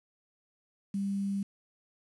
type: tone with quantisation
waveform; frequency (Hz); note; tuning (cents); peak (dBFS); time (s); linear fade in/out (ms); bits
sine; 198.1; G3; +18; -29; 0.94-1.43; 5; 9
effects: resampled to 24000 Hz